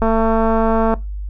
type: click train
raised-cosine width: 1 ms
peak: -4 dBFS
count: 207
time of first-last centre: 0.02-0.94 s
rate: 224 Hz
effects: noise-tail reverb RT60 0.2 s tail -19 dB re dry + added 50 Hz sine -23 dBFS peak until 1.29 s